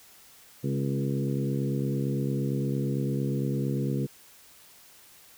harmonic tone with a mistuned harmonic, 68.8 Hz, C#2, 12 cents flat, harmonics 2 / 3 / 4 / 5 / 6 / 7, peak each -28 / -32 / -34 / -36 / -38 / -39 dBFS, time 0.63-4.07 s, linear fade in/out 20 ms, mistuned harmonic 4, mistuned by -27 cents, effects white hiss -54 dBFS RMS until 5.37 s

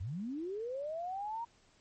sine linear sweep, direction up, 77.78 to 949 Hz, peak -36 dBFS, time 0-1.45 s, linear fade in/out 10 ms, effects pink hiss -67 dBFS RMS until 1.8 s + MP3 32 kbps

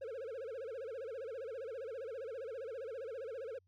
triangle tone with vibrato, 490 Hz, B4, 14 cents flat, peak -39 dBFS, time 0.01-3.59 s, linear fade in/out 10 ms, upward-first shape sine, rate 15 Hz, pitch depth 220 cents each way, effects added 92 Hz sine -70 dBFS peak until 3.67 s

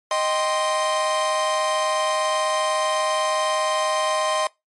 45% pulse chord, C minor, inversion first, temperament equal, 622.3 / 784 / 1046.5 Hz, Eb5 / G5 / C6, 0 / 0 / 0 cents, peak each -23 / -29 / -23 dBFS, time 0.11-4.47 s, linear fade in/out 2 ms, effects noise-tail reverb RT60 0.2 s tail -23 dB re dry + MP3 48 kbps

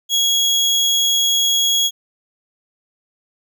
30% pulse tone, 3321 Hz, G#7, 1 cent flat, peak -11 dBFS, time 0.09-1.91 s, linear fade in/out 50 ms, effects none

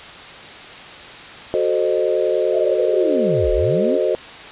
sine chord, F# diminished seventh, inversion none, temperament equal with one note detuned, 370 / 440 / 523.3 / 614 Hz, F#4 / A4 / C5 / Eb5, 0 / 0 / 0 / -23 cents, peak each -21 dBFS, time 1.54-4.15 s, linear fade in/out 0 ms
sine linear two-way sweep, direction down then up, 682 to 30.87 to 301.8 Hz, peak -20 dBFS, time 2.52-3.99 s, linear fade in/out 50 ms, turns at 3.52 s
effects white hiss -36 dBFS RMS until 4.51 s + resampled to 8000 Hz

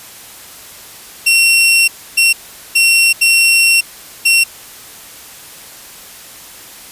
sawtooth tone bursts at uneven times, 2727 Hz, F7, 42 cents flat, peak -4 dBFS, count 5, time 1.26-1.88 / 2.17-2.33 / 2.75-3.13 / 3.21-3.81 / 4.25-4.44 s, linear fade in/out 10 ms, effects white hiss -35 dBFS RMS until 6.91 s + resampled to 32000 Hz

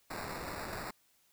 violet noise with sample-and-hold, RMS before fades -41 dBFS, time 0.1-0.91 s, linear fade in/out 10 ms, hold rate 3150 Hz, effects white hiss -70 dBFS RMS until 1.32 s

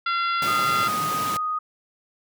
harmonic tone, 685 Hz, F5, 34 cents flat, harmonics 2 / 3 / 4 / 5 / 6 / 7, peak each -22 / -32 / -34 / -34 / -40 / -38 dBFS, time 0.06-0.88 s, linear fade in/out 5 ms
pink high-pass noise, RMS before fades -31 dBFS, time 0.42-1.37 s, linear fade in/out 2 ms, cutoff 100 Hz, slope 96 dB/octave
sine tone, 1244.5 Hz, D#6, in tune, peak -23 dBFS, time 0.47-1.59 s, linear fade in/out 10 ms
effects none

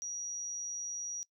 sine tone, 5770 Hz, F#8, 44 cents flat, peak -36 dBFS, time 0.02-1.23 s, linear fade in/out 0 ms, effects noise-tail reverb RT60 0.1 s tail -23 dB re dry

